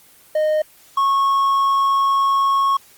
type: tone pair in turn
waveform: triangle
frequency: 616 / 1097.6 Hz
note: D#5 / C#6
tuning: -17 / -17 cents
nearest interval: minor seventh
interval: 1000 cents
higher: second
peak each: -13 / -12 dBFS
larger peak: second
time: 0.35-0.62 / 0.97-2.77 s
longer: second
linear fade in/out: 5 ms
effects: white hiss -49 dBFS RMS until 2.97 s + Opus 24 kbps